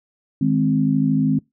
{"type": "chord", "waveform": "sine", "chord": "Ab major", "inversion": "second", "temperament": "equal", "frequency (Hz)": [155.56, 207.7, 261.6], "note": ["Eb3", "Ab3", "C4"], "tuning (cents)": [0, 0, 0], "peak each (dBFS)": [-20, -21, -18], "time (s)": [0.41, 1.39], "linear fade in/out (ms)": 5, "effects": ["noise-tail reverb RT60 0.2 s tail -24 dB re dry"]}